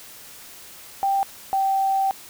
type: tone pair in turn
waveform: sine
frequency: 786 / 777 Hz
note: G5 / G5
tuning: +4 / -16 cents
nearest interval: unison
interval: 20 cents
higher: first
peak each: -18 dBFS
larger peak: neither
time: 1.03-1.23 / 1.53-2.11 s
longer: second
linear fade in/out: 0 ms
effects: white hiss -43 dBFS RMS until 2.29 s